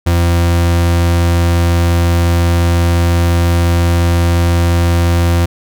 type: tone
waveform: 40% pulse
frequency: 85.7 Hz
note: F2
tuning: 32 cents flat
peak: -8 dBFS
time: 0.06-5.46 s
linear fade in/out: 10 ms
effects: none